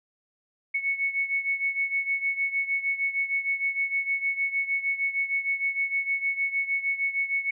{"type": "beating tone pair", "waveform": "sine", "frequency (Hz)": [2209, 2215.5], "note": ["C#7", "C#7"], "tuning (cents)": [-7, -2], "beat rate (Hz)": 6.5, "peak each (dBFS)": [-26, -30], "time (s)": [0.74, 7.51], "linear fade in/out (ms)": 10, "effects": []}